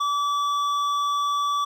sine tone with hard clipping, 1152 Hz, D6, 34 cents flat, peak -23 dBFS, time 0-1.65 s, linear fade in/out 10 ms, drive 9 dB, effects none

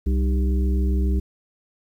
harmonic tone with a mistuned harmonic, 65.41 Hz, C2, in tune, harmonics 1 / 3 / 5 / 6, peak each -18 / -28 / -32 / -34 dBFS, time 0.06-1.2 s, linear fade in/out 10 ms, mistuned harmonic 5, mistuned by -120 cents, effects 9-bit

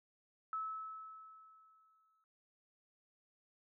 sine tone with exponential decay, 1300 Hz, E6, 24 cents flat, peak -36 dBFS, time 0.53-2.24 s, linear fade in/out 1 ms, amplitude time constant 370 ms, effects none

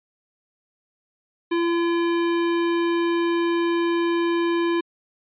square tone, 340 Hz, F4, 46 cents flat, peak -20 dBFS, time 1.51-4.81 s, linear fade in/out 10 ms, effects resampled to 8000 Hz

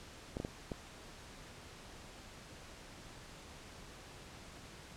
clicks, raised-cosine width 2 ms, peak -25 dBFS, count 4, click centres 0.369 / 0.401 / 0.449 / 0.718 s, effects pink hiss -53 dBFS RMS until 4.96 s + low-pass 8000 Hz 12 dB/octave

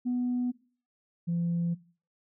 sine tone pair in turn, 246.9 / 170.67 Hz, B3 / F3, 0 / -40 cents, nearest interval tritone, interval 640 cents, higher first, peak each -25 dBFS, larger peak neither, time 0.05-0.52 / 1.27-1.75 s, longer second, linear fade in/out 20 ms, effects noise-tail reverb RT60 0.4 s tail -19 dB re dry + tanh soft clip ceiling -23 dBFS

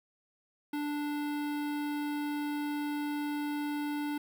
square tone with notch filter, 293.7 Hz, D4, in tune, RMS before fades -34 dBFS, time 0.73-4.18 s, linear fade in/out 5 ms, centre 6600 Hz, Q 0.85, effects 10-bit

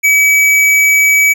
square tone, 2283 Hz, D7, 50 cents flat, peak -7 dBFS, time 0.03-1.34 s, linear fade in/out 20 ms, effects none

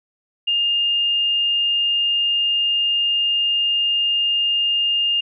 sine tone, 2820 Hz, F7, 16 cents sharp, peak -16 dBFS, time 0.47-5.21 s, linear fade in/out 10 ms, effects none

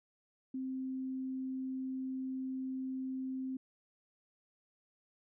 sine tone, 261.6 Hz, C4, in tune, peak -36 dBFS, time 0.54-3.57 s, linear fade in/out 5 ms, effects none

